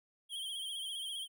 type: tone with vibrato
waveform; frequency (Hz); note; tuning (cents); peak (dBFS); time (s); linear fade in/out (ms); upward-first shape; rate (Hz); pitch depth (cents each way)
square; 3200; G7; +35; -39; 0.29-1.28; 50; sine; 15; 66
effects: none